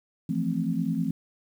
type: chord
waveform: sine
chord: F major seventh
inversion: third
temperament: equal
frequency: 164.81 / 174.61 / 220 / 261.6 Hz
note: E3 / F3 / A3 / C4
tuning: 0 / 0 / 0 / 0 cents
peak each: -30 dBFS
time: 0.29-1.11 s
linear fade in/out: 5 ms
effects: 9-bit